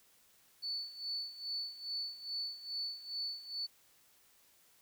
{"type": "tone with tremolo", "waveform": "sine", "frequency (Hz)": 4472, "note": "C#8", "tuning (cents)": 14, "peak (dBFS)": -35, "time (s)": [0.62, 3.67], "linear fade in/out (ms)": 20, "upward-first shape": "sine", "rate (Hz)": 2.4, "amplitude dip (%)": 80, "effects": ["white hiss -67 dBFS RMS until 4.81 s"]}